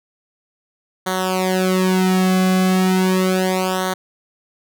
sawtooth tone with flanger, 186.2 Hz, F#3, 11 cents sharp, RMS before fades -17 dBFS, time 1.06-3.94 s, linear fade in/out 10 ms, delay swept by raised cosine 0.39 to 2.19 ms, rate 0.35 Hz, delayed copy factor -1, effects none

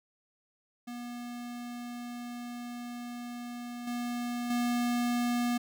square tone with level steps, 241.4 Hz, B3, 39 cents flat, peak -39 / -33 / -28 dBFS, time 0.87-5.58 s, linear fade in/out 10 ms, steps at 3.87 / 4.5 s, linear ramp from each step 5 ms, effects none

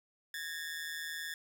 sawtooth ring-modulated tone, 1743 Hz, A6, 17 cents flat, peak -32 dBFS, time 0.34-1.34 s, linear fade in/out 2 ms, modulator 79.4 Hz, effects none

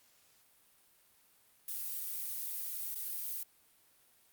violet noise with dropouts, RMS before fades -39 dBFS, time 1.68-3.43 s, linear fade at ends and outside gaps 2 ms, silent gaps 2.946-2.957 s, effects white hiss -67 dBFS RMS until 4.32 s + Opus 48 kbps

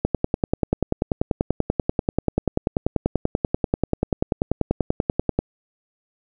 click train, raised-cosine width 2 ms, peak -5 dBFS, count 56, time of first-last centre 0.05-5.39 s, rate 10.3 Hz, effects none

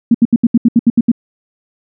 sine tone bursts, 233.5 Hz, A#3, 3 cents sharp, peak -4 dBFS, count 10, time 0.11-1.117 s, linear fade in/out 5 ms, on 35 ms, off 73 ms, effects none

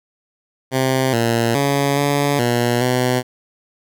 10% pulse tone with pitch steps, 131.3 / 116.3 / 140.6 / 142.9 / 120.2 / 125.7 Hz, C3 / A#2 / C#3 / D3 / B2 / B2, +6 / -4 / +25 / -47 / -46 / +31 cents, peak -7 dBFS, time 0.71-3.23 s, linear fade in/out 50 ms, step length 420 ms, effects none

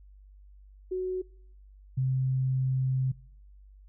sine tone pair in turn, 370 / 130.81 Hz, F#4 / C3, 0 / 0 cents, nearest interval octave + tritone, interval 1800 cents, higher first, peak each -28 / -24 dBFS, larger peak second, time 0.91-1.22 / 1.97-3.12 s, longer second, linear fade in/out 10 ms, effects noise-tail reverb RT60 0.7 s tail -24 dB re dry + added 49 Hz sine -50 dBFS peak until 3.88 s

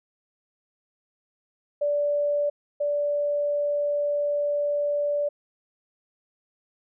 sine tone pair in turn, 582 / 582 Hz, D5 / D5, -16 / -16 cents, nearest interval unison, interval 0 cents, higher neither, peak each -21 / -22 dBFS, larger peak first, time 1.81-2.5 / 2.8-5.29 s, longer second, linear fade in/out 10 ms, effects none

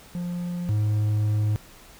triangle tone pair in turn, 175.6 / 105.94 Hz, F3 / G#2, +10 / +35 cents, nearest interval major sixth, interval 875 cents, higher first, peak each -25 / -18 dBFS, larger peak second, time 0.15-0.69 / 0.69-1.56 s, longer second, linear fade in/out 0 ms, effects pink hiss -49 dBFS RMS until 1.99 s

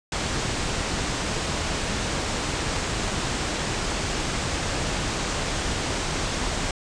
pink low-pass noise, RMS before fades -27 dBFS, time 0.12-6.71 s, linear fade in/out 2 ms, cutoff 8600 Hz, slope 48 dB/octave, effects resampled to 22050 Hz

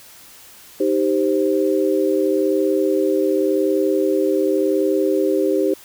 sine chord, C minor, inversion first, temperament equal, 311.1 / 392 / 523.3 Hz, Eb4 / G4 / C5, 0 / 0 / 0 cents, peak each -20 / -18 / -21 dBFS, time 0.8-5.74 s, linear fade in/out 5 ms, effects white hiss -44 dBFS RMS until 5.84 s

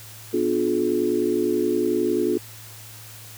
sine chord, B diminished seventh, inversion none, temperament just, 246.9 / 296.3 / 355.6 / 426.7 Hz, B3 / D4 / F4 / Ab4, 0 / +15 / +31 / +47 cents, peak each -28 / -26 / -22 / -25 dBFS, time 0.33-2.38 s, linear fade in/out 10 ms, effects added 109 Hz sine -44 dBFS peak until 3.37 s + white hiss -43 dBFS RMS until 3.37 s

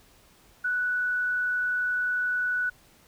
sine tone with frequency modulation, 1480 Hz, F#6, in tune, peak -24 dBFS, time 0.64-2.7 s, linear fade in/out 10 ms, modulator 31.4 Hz, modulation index 0.29, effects pink hiss -58 dBFS RMS until 3.07 s

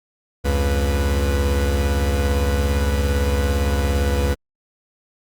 45% pulse tone cluster, 70.1 / 87.7 / 491.8 Hz, C#2 / F2 / B4, +20 / +8 / -7 cents, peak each -18 / -25 / -26 dBFS, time 0.44-4.35 s, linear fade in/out 20 ms, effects Opus 48 kbps

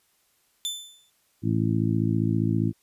sawtooth tone with exponential decay, 3528 Hz, A7, 4 cents sharp, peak -22 dBFS, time 0.65-1.1 s, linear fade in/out 0 ms, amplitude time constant 97 ms
harmonic tone, 55 Hz, A1, in tune, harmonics 2 / 3 / 4 / 5 / 6, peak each -25 / -27 / -28 / -29 / -30 dBFS, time 1.42-2.73 s, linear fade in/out 50 ms
effects white hiss -67 dBFS RMS until 2.82 s + resampled to 32000 Hz

